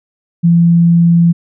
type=tone; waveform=sine; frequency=169.8 Hz; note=F3; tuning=48 cents flat; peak=-5 dBFS; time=0.43-1.33 s; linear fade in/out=20 ms; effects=none